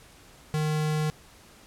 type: tone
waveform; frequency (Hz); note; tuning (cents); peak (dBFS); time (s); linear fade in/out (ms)
square; 153.6; D#3; -22; -25; 0.54-1.1; 0
effects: pink hiss -53 dBFS RMS until 1.66 s + low-pass 12000 Hz 12 dB/octave